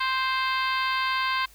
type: harmonic tone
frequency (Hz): 523.3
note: C5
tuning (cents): 0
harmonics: 2 / 3 / 4 / 5 / 6 / 7 / 8 / 9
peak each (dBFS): -26 / -30 / -32 / -34 / -36 / -37 / -38 / -39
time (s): 0-1.46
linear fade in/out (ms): 10
effects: added 50 Hz sine -54 dBFS peak until 1.54 s + white hiss -55 dBFS RMS until 1.54 s